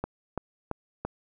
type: click train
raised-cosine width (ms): 1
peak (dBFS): -16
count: 4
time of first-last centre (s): 0.04-1.05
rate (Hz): 2.97
effects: none